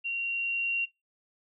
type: tone with level ramp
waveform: sine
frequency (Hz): 2755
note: F7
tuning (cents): -24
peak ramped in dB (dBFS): -29 to -25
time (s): 0.04-0.86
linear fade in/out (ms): 20
effects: noise-tail reverb RT60 0.2 s tail -20 dB re dry